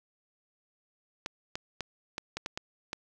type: clicks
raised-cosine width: 0.2 ms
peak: -17 dBFS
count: 8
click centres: 1.261 / 1.555 / 1.807 / 2.181 / 2.37 / 2.461 / 2.575 / 2.931 s
effects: none